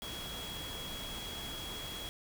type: tone in noise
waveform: sine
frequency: 3322 Hz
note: G#7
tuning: in tune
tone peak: -43 dBFS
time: 0.02-2.09 s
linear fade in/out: 0 ms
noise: pink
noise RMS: -44 dBFS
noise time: 0.02-2.09 s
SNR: -2 dB
effects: none